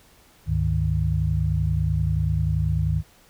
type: tone cluster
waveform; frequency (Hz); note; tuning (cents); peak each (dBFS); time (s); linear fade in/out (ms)
sine; 70.8 / 101.1 / 153.8; C#2 / G#2 / D#3; +37 / -46 / -20; -24; 0.46-3.03; 50
effects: pink hiss -55 dBFS RMS until 3.29 s